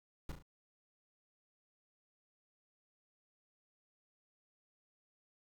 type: noise with echo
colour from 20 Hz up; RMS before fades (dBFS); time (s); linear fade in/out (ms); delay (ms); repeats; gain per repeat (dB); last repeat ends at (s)
brown; -41; 0.29-0.32; 2; 35; 3; -6; 0.425
effects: none